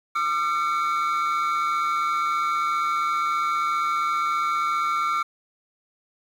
triangle tone cluster, 1200 / 1355 / 2238 Hz, D6 / E6 / C#7, +37 / +47 / +16 cents, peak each -22 / -21 / -29 dBFS, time 0.15-5.23 s, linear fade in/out 10 ms, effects tanh soft clip ceiling -16 dBFS + 9-bit

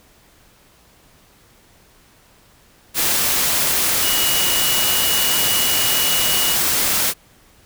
sine tone in noise, 2913 Hz, F#7, 28 cents flat, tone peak -22 dBFS, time 4.01-6.57 s, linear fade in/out 50 ms, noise white, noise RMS -18 dBFS, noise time 2.94-7.14 s, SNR -7 dB, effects pink hiss -52 dBFS RMS until 7.65 s

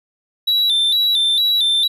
triangle tone with vibrato, 3729 Hz, A#7, in tune, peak -12 dBFS, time 0.47-1.88 s, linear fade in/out 10 ms, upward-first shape square, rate 2.2 Hz, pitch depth 79 cents each way, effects none

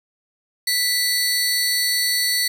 sawtooth tone pair together, 1975.5 / 4435 Hz, B6 / C#8, 0 / 0 cents, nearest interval octave + major second, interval 1400 cents, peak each -19 / -17 dBFS, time 0.67-2.48 s, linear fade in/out 5 ms, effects none

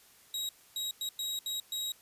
sawtooth tone bursts at uneven times, 3820 Hz, A#7, 42 cents sharp, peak -30 dBFS, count 6, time 0.34-0.49 / 0.76-0.91 / 1.01-1.09 / 1.19-1.39 / 1.46-1.6 / 1.72-1.92 s, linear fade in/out 2 ms, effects white hiss -60 dBFS RMS until 2.01 s + resampled to 32000 Hz

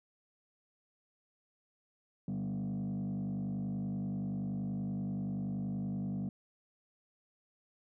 sine tone with frequency modulation, 190 Hz, F#3, 46 cents sharp, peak -31 dBFS, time 2.28-6.29 s, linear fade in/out 2 ms, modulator 50.5 Hz, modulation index 1.1, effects tanh soft clip ceiling -33 dBFS

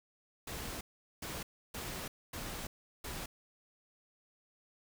pink noise bursts at uneven times, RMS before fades -42 dBFS, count 5, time 0.47-0.81 / 1.22-1.43 / 1.74-2.08 / 2.33-2.67 / 3.04-3.26 s, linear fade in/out 5 ms, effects none

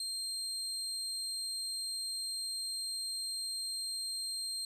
30% pulse tone, 4186 Hz, C8, in tune, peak -33 dBFS, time 0-4.65 s, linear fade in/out 2 ms, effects resampled to 32000 Hz

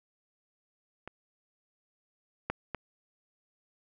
clicks, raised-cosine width 0.5 ms, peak -26 / -15 / -19 dBFS, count 3, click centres 1.076 / 2.5 / 2.747 s, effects none

